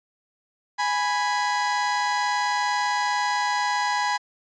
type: tone pair together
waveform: 30% pulse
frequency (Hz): 829.9 / 987.8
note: G#5 / B5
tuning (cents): -1 / 0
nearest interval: minor third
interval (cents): 301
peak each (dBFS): -22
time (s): 0.78-4.18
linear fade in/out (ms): 20
effects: resampled to 16000 Hz